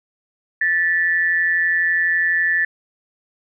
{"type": "tone pair together", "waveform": "sine", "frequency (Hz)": [1760, 1932], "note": ["A6", "B6"], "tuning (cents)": [0, -39], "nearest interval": "major second", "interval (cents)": 161, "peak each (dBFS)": [-16, -22], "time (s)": [0.61, 2.65], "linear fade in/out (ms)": 5, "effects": []}